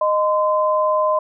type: tone pair together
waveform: sine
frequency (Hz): 617.8 / 1028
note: D#5 / C6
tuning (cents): -12 / -31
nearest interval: major sixth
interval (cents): 881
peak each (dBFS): -17 / -18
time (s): 0.01-1.19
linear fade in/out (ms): 5
effects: none